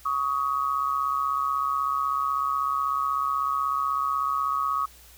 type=tone pair together; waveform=sine; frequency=1122 / 1258.2 Hz; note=C#6 / D#6; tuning=+21 / +19 cents; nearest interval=major second; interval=198 cents; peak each=-26 dBFS; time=0.05-4.86 s; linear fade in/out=10 ms; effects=added 60 Hz sine -53 dBFS peak until 5.17 s + white hiss -52 dBFS RMS until 5.17 s